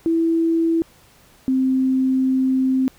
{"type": "tone pair in turn", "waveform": "sine", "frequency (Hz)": [329.6, 261.6], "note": ["E4", "C4"], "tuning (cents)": [0, 0], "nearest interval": "major third", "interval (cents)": 400, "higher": "first", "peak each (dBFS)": -15, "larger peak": "neither", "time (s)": [[0.06, 0.82], [1.48, 2.88]], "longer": "second", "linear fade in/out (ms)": 0, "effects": ["pink hiss -52 dBFS RMS until 2.98 s"]}